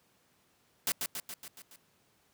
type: noise with echo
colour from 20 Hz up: white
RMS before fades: -30 dBFS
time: 0.87-0.92 s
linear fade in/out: 2 ms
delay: 140 ms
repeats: 6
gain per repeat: -4 dB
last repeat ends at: 1.76 s
effects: pink hiss -69 dBFS RMS until 2.33 s + high-pass 100 Hz 12 dB/octave